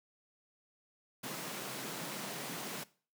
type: high-pass noise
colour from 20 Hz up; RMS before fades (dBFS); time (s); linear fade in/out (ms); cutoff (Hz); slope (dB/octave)
pink; -42; 1.23-2.84; 10; 130; 96
effects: noise-tail reverb RT60 0.4 s tail -19 dB re dry